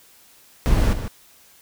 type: noise with echo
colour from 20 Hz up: brown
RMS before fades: -17 dBFS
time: 0.66-0.93 s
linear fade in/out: 0 ms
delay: 150 ms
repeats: 1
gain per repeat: -9 dB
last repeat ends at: 1.08 s
effects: white hiss -52 dBFS RMS until 1.61 s